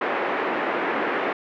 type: band-pass noise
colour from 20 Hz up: pink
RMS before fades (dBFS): -25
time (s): 0.01-1.33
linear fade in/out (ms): 5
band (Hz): 290 to 2200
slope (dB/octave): 24
effects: none